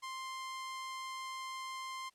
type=tone; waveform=sawtooth; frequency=1049 Hz; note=C6; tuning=4 cents sharp; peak=-37 dBFS; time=0.02-2.1 s; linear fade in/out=20 ms; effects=white hiss -73 dBFS RMS until 2.14 s + low-pass 9000 Hz 12 dB/octave